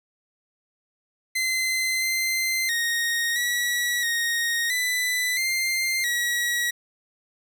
sawtooth tone with pitch steps, 2061 / 2076 / 1865 / 1933 / 1866 / 1995 / 2098 / 1919 Hz, C7 / C7 / A#6 / B6 / A#6 / B6 / C7 / A#6, -27 / -14 / 0 / -38 / +1 / +17 / +4 / +50 cents, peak -19 dBFS, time 1.35-6.71 s, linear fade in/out 10 ms, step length 670 ms, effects none

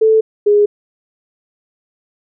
sine tone pair in turn, 440 / 413.7 Hz, A4 / G#4, 0 / -7 cents, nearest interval minor second, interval 107 cents, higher first, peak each -7 dBFS, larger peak neither, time 0.01-0.21 / 0.46-0.66 s, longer neither, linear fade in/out 10 ms, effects none

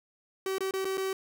45% pulse tone with dropouts, 382.9 Hz, G4, 41 cents flat, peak -29 dBFS, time 0.46-1.13 s, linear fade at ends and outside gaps 2 ms, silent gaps 0.583-0.606 / 0.71-0.737 / 0.846-0.852 / 0.973-0.978 s, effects none

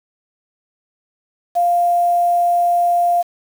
sine tone with quantisation, 698 Hz, F5, 1 cent flat, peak -12 dBFS, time 1.55-3.23 s, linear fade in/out 20 ms, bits 6, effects none

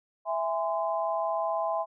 sine chord, E augmented, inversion none, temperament just, 659.3 / 824.1 / 1030.1 Hz, E5 / G#5 / B#5, 0 / -14 / -27 cents, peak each -29 / -32 / -32 dBFS, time 0.25-1.86 s, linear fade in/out 50 ms, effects none

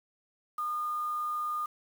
sine tone with quantisation, 1218 Hz, D#6, 37 cents flat, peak -30 dBFS, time 0.58-1.66 s, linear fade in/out 5 ms, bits 8, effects none

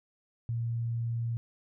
sine tone, 116.54 Hz, A#2, in tune, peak -29 dBFS, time 0.49-1.37 s, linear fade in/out 0 ms, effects none

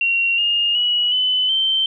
sine tone with pitch steps, 2747 / 2834 / 2924 / 3016 / 3112 Hz, F7 / F7 / F#7 / F#7 / G7, -29 / +25 / -21 / +32 / -13 cents, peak -15 dBFS, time 0.01-1.86 s, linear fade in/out 2 ms, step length 370 ms, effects none

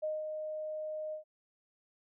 sine tone with ADSR envelope, 618 Hz, D#5, 12 cents flat, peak -31 dBFS, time 0.02-1.24 s, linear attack 19 ms, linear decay 190 ms, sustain -5 dB, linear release 110 ms, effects none

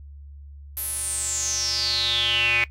square tone with band-pass filter sweep, 118.1 Hz, A#2, 23 cents sharp, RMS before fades -24 dBFS, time 0.77-2.64 s, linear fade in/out 0 ms, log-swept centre 12000 to 2300 Hz, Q 9.8, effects noise-tail reverb RT60 0.1 s tail -17 dB re dry + added 71 Hz sine -39 dBFS peak until 2.7 s

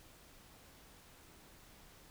silence, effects pink hiss -60 dBFS RMS until 2.1 s

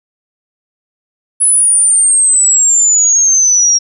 sine exponential sweep, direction down, 10270 to 5600 Hz, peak -6 dBFS, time 1.4-3.79 s, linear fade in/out 20 ms, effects none

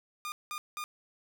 sawtooth tone bursts, 1214 Hz, D#6, 43 cents flat, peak -32 dBFS, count 3, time 0.25-0.84 s, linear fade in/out 0 ms, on 70 ms, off 190 ms, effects none

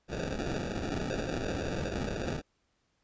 white noise with sample-and-hold, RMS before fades -34 dBFS, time 0.08-2.42 s, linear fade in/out 50 ms, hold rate 1050 Hz, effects pink hiss -75 dBFS RMS until 3.03 s + resampled to 16000 Hz

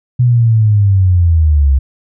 sine linear sweep, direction down, 125.2 to 65.41 Hz, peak -6 dBFS, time 0.19-1.79 s, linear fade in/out 10 ms, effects none

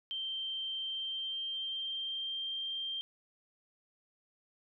sine tone with pitch glide, 3136 to 3171 Hz, G7 to G7, 0 to +19 cents, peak -35 dBFS, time 0.11-3.01 s, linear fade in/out 0 ms, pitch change +19 cents, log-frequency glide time 0.8-2.39 s, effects none

